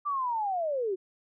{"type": "linear sweep", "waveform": "sine", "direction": "down", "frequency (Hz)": [1188, 357.1], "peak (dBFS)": -27, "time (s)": [0.05, 0.96], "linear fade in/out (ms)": 20, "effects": []}